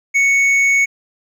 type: tone with hard clipping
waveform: sine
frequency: 2218 Hz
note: C#7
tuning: in tune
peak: -12 dBFS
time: 0.14-0.86 s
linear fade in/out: 20 ms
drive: 5 dB
effects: none